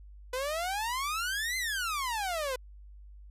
sawtooth exponential two-way sweep, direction up then down, 493.9 to 2090 to 493.9 Hz, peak -27 dBFS, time 0.33-2.56 s, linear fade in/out 5 ms, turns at 1.57 s, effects added 50 Hz sine -47 dBFS peak until 3.3 s + resampled to 32000 Hz

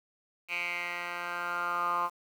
10% pulse tone with band-pass filter sweep, 174.61 Hz, F3, in tune, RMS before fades -33 dBFS, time 0.48-2.1 s, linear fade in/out 50 ms, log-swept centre 2400 to 1100 Hz, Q 6.8, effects 9-bit

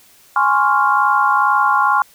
sine chord, Db major seventh, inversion second, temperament equal, 830.6 / 1046.5 / 1108.7 / 1396.9 Hz, Ab5 / C6 / Db6 / F6, 0 / 0 / 0 / 0 cents, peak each -17 dBFS, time 0.36-2.02 s, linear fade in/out 2 ms, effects white hiss -49 dBFS RMS until 2.14 s

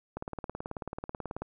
click train, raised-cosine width 1 ms, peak -22 dBFS, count 24, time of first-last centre 0.17-1.42 s, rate 18.4 Hz, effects none

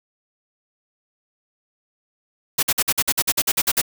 white noise bursts, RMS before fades -18 dBFS, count 13, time 2.58-3.817 s, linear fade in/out 10 ms, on 49 ms, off 50 ms, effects none

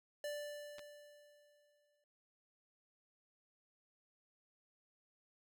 square tone with exponential decay, 587.3 Hz, D5, in tune, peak -40 dBFS, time 0.24-2.04 s, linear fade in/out 2 ms, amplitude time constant 390 ms
clicks, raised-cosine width 0.2 ms, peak -35 dBFS, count 2, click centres 0.784 / 0.793 s
effects none

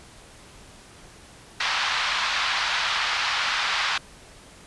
pink band-pass noise, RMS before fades -25 dBFS, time 1.6-3.98 s, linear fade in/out 5 ms, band 960 to 4700 Hz, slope 24 dB/octave, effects pink hiss -48 dBFS RMS until 4.66 s + resampled to 24000 Hz

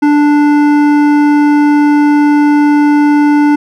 sine tone with hard clipping, 293.7 Hz, D4, in tune, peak -7 dBFS, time 0.02-3.56 s, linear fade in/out 10 ms, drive 12 dB, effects none

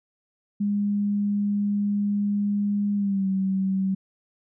sine tone with pitch glide, 204.1 to 191.54 Hz, G#3 to G3, -30 to -40 cents, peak -21 dBFS, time 0.6-3.95 s, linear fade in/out 10 ms, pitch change -110 cents, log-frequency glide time 2.95-3.27 s, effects none

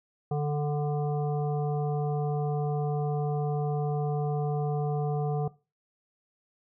harmonic tone with a mistuned harmonic, 147.2 Hz, D3, 4 cents sharp, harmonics 1 / 3 / 5 / 7 / 8, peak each -27 / -32 / -34 / -49 / -47 dBFS, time 0.31-5.48 s, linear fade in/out 5 ms, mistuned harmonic 8, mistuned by +19 cents, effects noise-tail reverb RT60 0.3 s tail -20 dB re dry

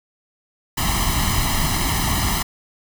pink noise with comb filter, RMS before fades -20 dBFS, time 0.77-2.43 s, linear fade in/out 10 ms, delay 0.99 ms, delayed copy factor +0.85, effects none

